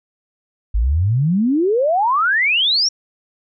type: exponential sweep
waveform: sine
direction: up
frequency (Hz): 49 to 5740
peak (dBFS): -13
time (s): 0.74-2.89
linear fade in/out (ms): 10
effects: none